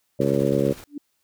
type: harmonic tone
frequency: 69.3 Hz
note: C#2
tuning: in tune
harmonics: 2 / 3 / 4 / 5 / 6 / 7 / 8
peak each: -26 / -26 / -26 / -26 / -26 / -26 / -26 dBFS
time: 0.19-0.73 s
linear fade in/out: 10 ms
type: noise with tremolo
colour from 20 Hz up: pink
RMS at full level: -40 dBFS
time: 0.21-0.84 s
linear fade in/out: 0 ms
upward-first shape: sine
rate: 16 Hz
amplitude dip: 45%
type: clicks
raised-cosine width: 0.3 ms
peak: -34 / -26 dBFS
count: 2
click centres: 0.666 / 0.687 s
type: tone with exponential growth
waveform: sine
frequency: 290.2 Hz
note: D4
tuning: 21 cents flat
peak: -26 dBFS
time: 0.87-0.98 s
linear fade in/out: 5 ms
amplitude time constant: 23 ms
effects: white hiss -71 dBFS RMS until 1.23 s